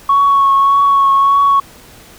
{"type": "tone with vibrato", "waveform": "sine", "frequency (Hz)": 1108.7, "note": "C#6", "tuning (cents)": 0, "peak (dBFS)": -6, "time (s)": [0.09, 1.6], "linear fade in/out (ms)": 5, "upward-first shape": "triangle", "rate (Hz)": 1.7, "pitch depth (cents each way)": 22, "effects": ["tanh soft clip ceiling -3 dBFS", "pink hiss -40 dBFS RMS until 2.18 s"]}